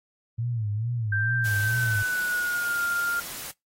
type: tone with vibrato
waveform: sine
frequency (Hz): 111.8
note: A2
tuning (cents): +28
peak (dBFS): -25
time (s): 0.38-2.03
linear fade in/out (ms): 10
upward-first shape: sine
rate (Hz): 2.3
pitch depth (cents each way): 140
type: tone with pitch glide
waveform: sine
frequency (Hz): 1572 to 1400.5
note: G6 to F6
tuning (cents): +4 to +4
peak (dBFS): -24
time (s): 1.12-3.2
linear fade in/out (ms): 5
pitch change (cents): -200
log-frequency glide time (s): 1.51-2.82
type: noise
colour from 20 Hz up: white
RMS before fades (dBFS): -37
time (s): 1.44-3.52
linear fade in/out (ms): 20
effects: noise-tail reverb RT60 0.2 s tail -26 dB re dry + AAC 48 kbps